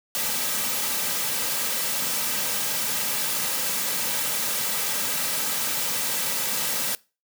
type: noise with comb filter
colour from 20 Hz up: white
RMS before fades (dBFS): -26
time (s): 0.15-6.95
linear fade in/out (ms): 0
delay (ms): 2.8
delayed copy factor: -0.5
effects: noise-tail reverb RT60 0.3 s tail -22 dB re dry + high-pass 150 Hz 12 dB/octave